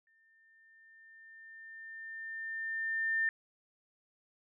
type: tone with exponential growth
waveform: sine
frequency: 1800 Hz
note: A6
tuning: 39 cents sharp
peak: -27 dBFS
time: 0.07-3.29 s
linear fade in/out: 1 ms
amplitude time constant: 700 ms
effects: none